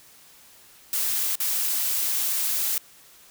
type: noise with dropouts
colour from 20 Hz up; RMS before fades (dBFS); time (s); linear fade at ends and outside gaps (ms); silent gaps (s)
blue; -25; 0.93-2.78; 1; 1.355-1.402
effects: white hiss -52 dBFS RMS until 3.3 s